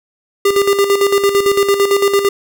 square tone with tremolo, 400 Hz, G4, 35 cents sharp, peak -9 dBFS, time 0.45-2.29 s, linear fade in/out 5 ms, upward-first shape square, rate 8.9 Hz, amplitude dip 60%, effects none

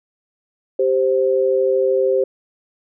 sine tone pair together, 390.5 / 523.3 Hz, G4 / C5, -7 / 0 cents, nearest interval perfect fourth, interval 507 cents, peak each -17 / -16 dBFS, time 0.79-2.24 s, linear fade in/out 5 ms, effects none

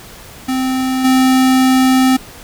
square tone with level steps, 259.9 Hz, C4, 11 cents flat, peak -15 / -9 dBFS, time 0.48-2.17 s, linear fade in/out 10 ms, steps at 1.04 s, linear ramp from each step 10 ms, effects pink hiss -36 dBFS RMS until 2.43 s

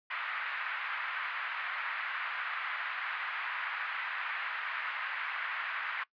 pink band-pass noise, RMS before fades -37 dBFS, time 0.1-6.04 s, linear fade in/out 10 ms, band 1200 to 2300 Hz, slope 24 dB/octave, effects noise-tail reverb RT60 0.1 s tail -21 dB re dry + resampled to 11025 Hz

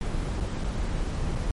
brown noise with dropouts, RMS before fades -28 dBFS, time 0.01-1.51 s, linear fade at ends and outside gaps 1 ms, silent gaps 0.402-0.407 / 0.639-0.643 / 1.353-1.357 s, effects MP3 48 kbps

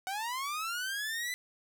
sawtooth linear sweep, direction up, 740 to 2014 Hz, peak -30 dBFS, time 0.07-1.34 s, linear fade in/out 0 ms, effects none

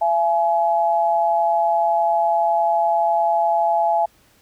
sine tone pair together, 676.7 / 845 Hz, E5 / G#5, +45 / +30 cents, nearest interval major third, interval 385 cents, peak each -18 dBFS, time 0.01-4.06 s, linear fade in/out 10 ms, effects pink hiss -56 dBFS RMS until 4.41 s

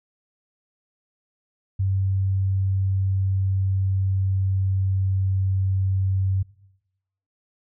sine tone with pitch glide, 96.3 to 95.58 Hz, G2 to G2, -30 to -43 cents, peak -19 dBFS, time 1.79-6.43 s, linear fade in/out 10 ms, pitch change -13 cents, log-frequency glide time 1.95-5.52 s, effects noise-tail reverb RT60 0.9 s tail -22 dB re dry

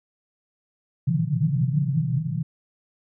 white band-pass noise, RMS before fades -23 dBFS, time 1.07-2.43 s, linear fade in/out 10 ms, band 120 to 170 Hz, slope 96 dB/octave, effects none

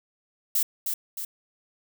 violet noise with echo, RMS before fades -23 dBFS, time 0.55-0.63 s, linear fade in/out 5 ms, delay 310 ms, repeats 2, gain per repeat -5 dB, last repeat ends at 1.25 s, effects none

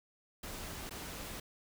pink noise with dropouts, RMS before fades -44 dBFS, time 0.43-1.4 s, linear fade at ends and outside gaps 5 ms, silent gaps 0.895-0.908 s, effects none

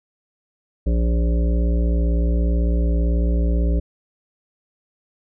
harmonic tone with a mistuned harmonic, 58 Hz, A#1, 8 cents flat, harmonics 1 / 3 / 5 / 7 / 9 / 10, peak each -16 / -26 / -30 / -33 / -35 / -36 dBFS, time 0.86-3.8 s, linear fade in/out 10 ms, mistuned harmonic 1, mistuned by +35 cents, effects none

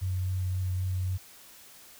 sine tone with vibrato, 92.5 Hz, F#2, in tune, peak -27 dBFS, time 0.01-1.18 s, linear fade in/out 20 ms, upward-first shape triangle, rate 3.8 Hz, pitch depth 16 cents each way, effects white hiss -52 dBFS RMS until 1.99 s

